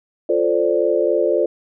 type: chord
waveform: sine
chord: D minor seventh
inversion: first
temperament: equal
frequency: 349.2 / 440 / 523.3 / 587.3 Hz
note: F4 / A4 / C5 / D5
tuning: 0 / 0 / 0 / 0 cents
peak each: -20 dBFS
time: 0.29-1.46 s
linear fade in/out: 5 ms
effects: none